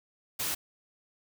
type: noise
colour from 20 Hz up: white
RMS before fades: -32 dBFS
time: 0.39-0.55 s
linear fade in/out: 10 ms
effects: none